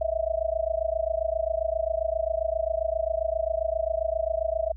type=tone with amplitude modulation; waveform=sine; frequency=650 Hz; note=E5; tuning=24 cents flat; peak=-20 dBFS; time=0.01-4.72 s; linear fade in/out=5 ms; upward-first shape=sine; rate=27.5 Hz; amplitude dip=100%; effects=added 60 Hz sine -37 dBFS peak until 4.76 s